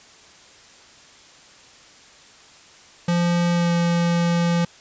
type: tone with pitch glide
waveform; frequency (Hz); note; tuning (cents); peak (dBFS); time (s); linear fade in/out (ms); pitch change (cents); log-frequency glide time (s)
square; 173.1 to 171.41; F3 to F3; -15 to -32; -18; 3.08-4.65; 5; -17; 3.53-3.72
effects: white hiss -48 dBFS RMS until 4.8 s + resampled to 16000 Hz